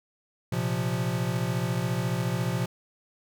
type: chord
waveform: square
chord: Bb suspended second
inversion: none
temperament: equal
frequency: 116.54 / 130.81 / 174.61 Hz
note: Bb2 / C3 / F3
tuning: 0 / 0 / 0 cents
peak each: -31 dBFS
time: 0.52-2.66 s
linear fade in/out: 5 ms
effects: none